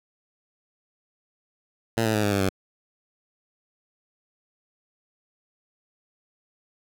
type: tone with pitch steps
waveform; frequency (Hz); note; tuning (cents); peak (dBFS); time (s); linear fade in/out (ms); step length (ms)
10% pulse; 113.9 / 110.02 / 106.27 / 102.65 / 99.16 / 95.78; A#2 / A2 / G#2 / G#2 / G2 / G2; -40 / 0 / +40 / -20 / +20 / -40; -13; 1.97-2.492; 5; 87
effects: none